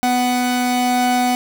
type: tone pair together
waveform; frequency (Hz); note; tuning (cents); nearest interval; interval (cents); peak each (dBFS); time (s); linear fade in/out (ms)
45% pulse; 248.3 / 744; B3 / F#5; +9 / +9; octave + perfect fifth; 1900; -18; 0.03-1.35; 0
effects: none